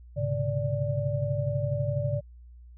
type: tone cluster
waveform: sine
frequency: 104.8 / 129.1 / 141.2 / 583 Hz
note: G#2 / C3 / C#3 / D5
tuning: +16 / -23 / +32 / -13 cents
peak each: -31 dBFS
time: 0.16-2.21 s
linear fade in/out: 20 ms
effects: added 60 Hz sine -46 dBFS peak until 2.77 s